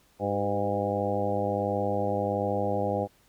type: harmonic tone with a mistuned harmonic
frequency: 101.4 Hz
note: G#2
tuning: 41 cents flat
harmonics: 1 / 2 / 3 / 4 / 5 / 6 / 7 / 8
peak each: -34 / -34 / -36 / -36 / -30 / -33 / -35 / -33 dBFS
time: 0.19-3.08 s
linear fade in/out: 50 ms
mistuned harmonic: 4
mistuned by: -41 cents
effects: pink hiss -63 dBFS RMS until 3.28 s